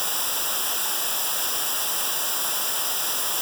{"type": "noise with comb filter", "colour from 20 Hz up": "white", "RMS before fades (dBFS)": -25, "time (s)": [0, 3.41], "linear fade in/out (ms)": 0, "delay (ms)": 0.46, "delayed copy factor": -0.85, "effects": []}